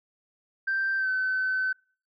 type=tone with pitch glide; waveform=sine; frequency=1568 to 1522.5 Hz; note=G6 to F#6; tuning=0 to +49 cents; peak=-23 dBFS; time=0.67-1.73 s; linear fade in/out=10 ms; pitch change=-51 cents; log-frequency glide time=0.97-1.09 s; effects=noise-tail reverb RT60 0.4 s tail -24 dB re dry + tanh soft clip ceiling -20 dBFS